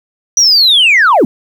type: linear sweep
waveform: sine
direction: down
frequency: 5920 to 188.7 Hz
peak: -3 dBFS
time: 0.37-1.25 s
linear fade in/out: 2 ms
effects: tanh soft clip ceiling -2 dBFS + 7-bit